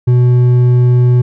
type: tone with hard clipping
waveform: sine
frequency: 123.47 Hz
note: B2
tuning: in tune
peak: -7 dBFS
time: 0.07-1.22 s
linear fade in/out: 10 ms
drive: 5 dB
effects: none

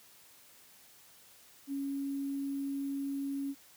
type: tone with sample-and-hold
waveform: sine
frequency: 277.2 Hz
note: C#4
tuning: in tune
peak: -33 dBFS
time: 1.67-3.55 s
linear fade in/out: 50 ms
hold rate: 11025 Hz
effects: white hiss -59 dBFS RMS until 3.76 s + high-pass 60 Hz 12 dB/octave

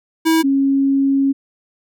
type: tone pair in turn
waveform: square / sine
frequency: 323.5 / 273.9 Hz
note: E4 / C#4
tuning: -32 / -21 cents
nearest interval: minor third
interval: 289 cents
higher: first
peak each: -12 dBFS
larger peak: neither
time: 0.25-0.43 / 0.43-1.33 s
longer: second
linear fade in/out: 20 ms
effects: none

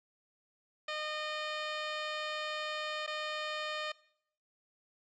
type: tone with dropouts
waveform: 10% pulse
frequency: 611 Hz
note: D#5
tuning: 32 cents flat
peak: -27 dBFS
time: 0.88-3.92 s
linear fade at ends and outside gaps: 5 ms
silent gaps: 3.065-3.075 s
effects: noise-tail reverb RT60 0.7 s tail -21 dB re dry + resampled to 16000 Hz

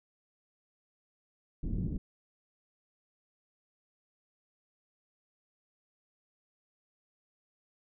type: low-pass noise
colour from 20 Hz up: pink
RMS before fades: -33 dBFS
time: 1.63-1.98 s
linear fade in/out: 10 ms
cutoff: 270 Hz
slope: 24 dB/octave
effects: none

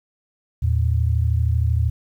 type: tone pair together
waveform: sine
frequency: 79.4 / 112.29 Hz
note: D#2 / A2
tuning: +36 / +36 cents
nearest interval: tritone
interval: 600 cents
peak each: -18 / -20 dBFS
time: 0.62-1.9 s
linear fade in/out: 10 ms
effects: 9-bit

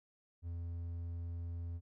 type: tone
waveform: triangle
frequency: 85.2 Hz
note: F2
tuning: 42 cents flat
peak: -37 dBFS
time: 0.42-1.81 s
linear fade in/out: 50 ms
effects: none

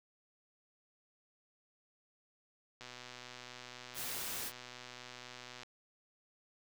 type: click train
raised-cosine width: 0.2 ms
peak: -31 dBFS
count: 351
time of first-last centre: 2.81-5.633 s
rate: 124 Hz
type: noise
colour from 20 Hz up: white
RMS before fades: -41 dBFS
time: 3.94-4.52 s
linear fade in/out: 50 ms
effects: none

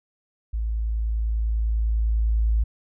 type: tone with level ramp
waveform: sine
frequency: 55 Hz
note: A1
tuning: in tune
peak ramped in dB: -23 to -17 dBFS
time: 0.53-2.64 s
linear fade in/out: 10 ms
effects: none

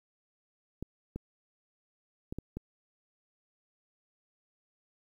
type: clicks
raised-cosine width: 3 ms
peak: -24 dBFS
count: 5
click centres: 0.826 / 1.16 / 2.325 / 2.386 / 2.57 s
effects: 10-bit

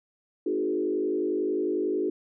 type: tone with frequency modulation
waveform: sine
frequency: 364.5 Hz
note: F#4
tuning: 26 cents flat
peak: -24 dBFS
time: 0.46-2.1 s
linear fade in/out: 5 ms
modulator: 51.1 Hz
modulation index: 1.3
effects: none

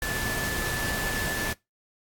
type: tone in noise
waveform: sine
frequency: 1742 Hz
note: A6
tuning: 18 cents flat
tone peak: -31 dBFS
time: 0.02-1.53 s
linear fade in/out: 2 ms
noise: pink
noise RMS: -31 dBFS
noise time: 0.02-1.53 s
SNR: -3 dB
effects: noise-tail reverb RT60 0.2 s tail -22 dB re dry + AAC 64 kbps

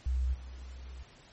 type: tone with level steps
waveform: sine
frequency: 63.5 Hz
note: B1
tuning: 49 cents sharp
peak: -27 / -42 dBFS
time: 0.06-1.03 s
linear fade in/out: 5 ms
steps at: 0.33 s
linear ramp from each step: 20 ms
effects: pink hiss -57 dBFS RMS until 1.32 s + MP3 32 kbps

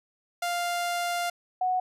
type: tone pair in turn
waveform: sawtooth / sine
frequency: 698.5 / 737.5 Hz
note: F5 / F#5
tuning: 0 / -6 cents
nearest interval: minor second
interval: 94 cents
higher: second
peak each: -23 dBFS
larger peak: neither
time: 0.42-1.3 / 1.61-1.8 s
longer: first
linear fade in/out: 5 ms
effects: resampled to 32000 Hz

